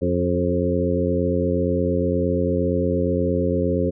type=harmonic tone with a mistuned harmonic; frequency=88.6 Hz; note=F2; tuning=25 cents sharp; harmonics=1 / 2 / 3 / 4 / 5 / 6; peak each=-25 / -25 / -25 / -27 / -25 / -25 dBFS; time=0.01-3.91 s; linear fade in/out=20 ms; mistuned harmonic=5; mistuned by=-26 cents; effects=none